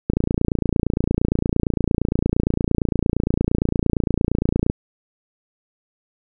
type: click train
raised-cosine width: 3 ms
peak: -5 dBFS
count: 133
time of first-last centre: 0.1-4.699 s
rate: 28.7 Hz
effects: none